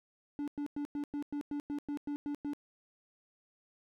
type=tone bursts; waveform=triangle; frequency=290 Hz; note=D4; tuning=22 cents flat; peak=-32 dBFS; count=12; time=0.39-2.534 s; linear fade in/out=0 ms; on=87 ms; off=100 ms; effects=none